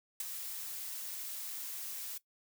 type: noise with ADSR envelope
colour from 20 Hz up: blue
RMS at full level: -35 dBFS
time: 0.2-2.18 s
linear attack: 4 ms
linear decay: 15 ms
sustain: -7 dB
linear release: 6 ms
effects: noise-tail reverb RT60 0.1 s tail -18 dB re dry